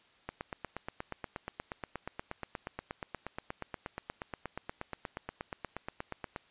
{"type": "click train", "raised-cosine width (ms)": 0.5, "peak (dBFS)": -22, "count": 52, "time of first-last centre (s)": [0.29, 6.361], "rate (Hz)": 8.4, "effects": ["white hiss -64 dBFS RMS until 6.5 s", "resampled to 8000 Hz"]}